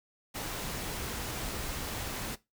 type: noise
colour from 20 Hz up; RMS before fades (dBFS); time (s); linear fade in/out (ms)
pink; -37; 0.34-2.36; 20
effects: noise-tail reverb RT60 0.2 s tail -18 dB re dry